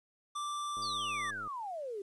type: tone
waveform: square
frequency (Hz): 1174.7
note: D6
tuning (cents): 0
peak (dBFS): -36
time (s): 0.35-1.31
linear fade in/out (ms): 10
type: click train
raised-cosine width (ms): 2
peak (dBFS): -40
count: 75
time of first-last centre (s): 0.77-1.475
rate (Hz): 105
type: exponential sweep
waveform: sine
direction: down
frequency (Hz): 4823 to 381.2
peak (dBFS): -37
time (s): 0.82-2.02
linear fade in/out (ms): 5
effects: resampled to 24000 Hz + 11-bit